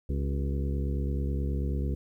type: harmonic tone with a mistuned harmonic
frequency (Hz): 69.3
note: C#2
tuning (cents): 0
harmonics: 1 / 2 / 3 / 4 / 5 / 6 / 7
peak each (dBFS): -28 / -34 / -38 / -40 / -42 / -44 / -45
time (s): 0.09-1.95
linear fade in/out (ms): 5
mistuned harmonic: 5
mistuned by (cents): +71
effects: 11-bit

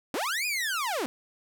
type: linear two-way sweep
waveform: sawtooth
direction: up then down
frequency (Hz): 220 to 2520 to 220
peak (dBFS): -24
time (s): 0.14-1.06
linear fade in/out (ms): 0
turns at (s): 0.46
effects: none

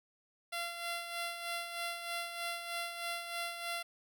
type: tone with tremolo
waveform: 10% pulse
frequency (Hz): 686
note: F5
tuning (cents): -31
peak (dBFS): -27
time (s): 0.52-3.83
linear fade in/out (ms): 10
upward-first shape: sine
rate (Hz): 3.2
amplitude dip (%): 55
effects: none

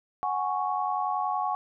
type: chord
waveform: sine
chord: F# suspended second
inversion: none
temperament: equal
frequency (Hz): 740 / 830.6 / 1108.7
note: F#5 / G#5 / C#6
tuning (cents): 0 / 0 / 0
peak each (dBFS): -30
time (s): 0.23-1.55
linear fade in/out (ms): 0
effects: none

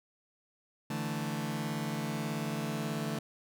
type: chord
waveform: sawtooth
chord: D suspended second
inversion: none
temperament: just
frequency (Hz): 146.83 / 165.19 / 220.2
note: D3 / E3 / A3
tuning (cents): 0 / +4 / +2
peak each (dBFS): -33 / -35 / -32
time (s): 0.9-3.19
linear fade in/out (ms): 5
effects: none

